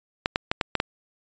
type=clicks; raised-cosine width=0.3 ms; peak=-6 dBFS; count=6; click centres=0.259 / 0.359 / 0.515 / 0.612 / 0.753 / 0.801 s; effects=resampled to 16000 Hz